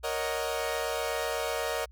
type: chord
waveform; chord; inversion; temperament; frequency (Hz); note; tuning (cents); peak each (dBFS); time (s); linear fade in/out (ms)
sawtooth; D# minor seventh; second; equal; 466.2 / 554.4 / 622.3 / 740; A#4 / C#5 / D#5 / F#5; 0 / 0 / 0 / 0; -30 / -32 / -30 / -34; 0.03-1.86; 20
effects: added 60 Hz sine -49 dBFS peak until 1.91 s